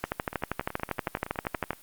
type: two click trains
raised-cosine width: 0.5 ms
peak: -21 / -12 dBFS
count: 16 / 22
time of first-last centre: 0.33-1.732 / 0.04-1.707 s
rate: 10.7 / 12.6 Hz
effects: white hiss -54 dBFS RMS until 1.82 s + Opus 48 kbps